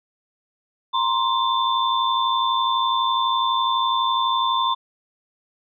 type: tone cluster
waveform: sine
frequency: 938 / 1050 / 3544 Hz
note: A#5 / C6 / A7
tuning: +11 / +6 / +12 cents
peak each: -24 / -20 / -25 dBFS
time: 0.93-4.75 s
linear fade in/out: 20 ms
effects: none